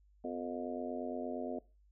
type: harmonic tone with a mistuned harmonic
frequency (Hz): 88.6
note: F2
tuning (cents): +25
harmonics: 3 / 4 / 5 / 6 / 7 / 8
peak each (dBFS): -41 / -45 / -43 / -48 / -43 / -47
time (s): 0.24-1.59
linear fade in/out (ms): 5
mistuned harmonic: 3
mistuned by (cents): -79
effects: noise-tail reverb RT60 0.3 s tail -21 dB re dry + added 50 Hz sine -63 dBFS peak until 1.91 s